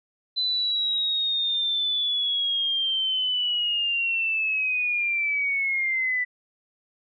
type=linear sweep; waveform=sine; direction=down; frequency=4030 to 1975.5 Hz; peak=-22 dBFS; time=0.36-6.25 s; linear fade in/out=20 ms; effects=none